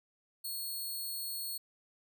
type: tone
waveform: 5% pulse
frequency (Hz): 4337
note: C#8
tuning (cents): -39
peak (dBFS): -30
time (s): 0.44-1.58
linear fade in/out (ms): 10
effects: none